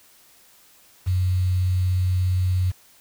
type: tone with quantisation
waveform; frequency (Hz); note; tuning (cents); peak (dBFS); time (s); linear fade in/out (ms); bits
sine; 91.7; F#2; -15; -18; 1.06-2.72; 20; 7
effects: white hiss -54 dBFS RMS until 3 s